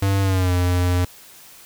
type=tone with pitch glide; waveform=square; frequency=98 to 89.35 Hz; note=G2 to F2; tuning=0 to +40 cents; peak=-17 dBFS; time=0.02-1.05 s; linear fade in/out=5 ms; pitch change=-160 cents; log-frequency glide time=0.21-0.53 s; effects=white hiss -45 dBFS RMS until 1.65 s